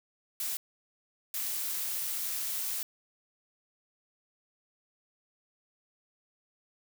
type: noise bursts at uneven times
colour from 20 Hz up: blue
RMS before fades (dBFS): -34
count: 2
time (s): 0.4-0.57 / 1.34-2.83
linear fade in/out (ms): 2
effects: none